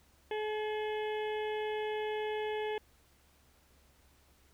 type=harmonic tone with a mistuned harmonic; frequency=427.3 Hz; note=G#4; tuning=49 cents sharp; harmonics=1 / 2 / 4 / 5 / 6 / 7 / 8; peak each=-34 / -40 / -46 / -48 / -50 / -51 / -52 dBFS; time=0.31-2.78 s; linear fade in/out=2 ms; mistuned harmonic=8; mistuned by=-28 cents; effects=added 69 Hz sine -67 dBFS peak until 4.53 s + pink hiss -67 dBFS RMS until 4.53 s